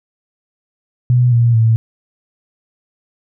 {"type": "tone with pitch steps", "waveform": "sine", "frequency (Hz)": [123.47, 118.03, 112.83], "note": ["B2", "A#2", "A2"], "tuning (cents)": [0, 22, 44], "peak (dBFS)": -8, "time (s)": [1.1, 1.76], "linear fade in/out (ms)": 0, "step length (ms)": 220, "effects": []}